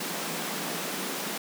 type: high-pass noise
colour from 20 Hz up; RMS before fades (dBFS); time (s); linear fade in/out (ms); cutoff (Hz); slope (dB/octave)
pink; -33; 0-1.38; 5; 160; 96
effects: none